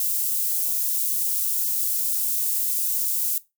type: high-pass noise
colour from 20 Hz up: white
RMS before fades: -24 dBFS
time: 0-3.38 s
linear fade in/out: 2 ms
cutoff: 10000 Hz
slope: 12 dB/octave
effects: noise-tail reverb RT60 0.2 s tail -17 dB re dry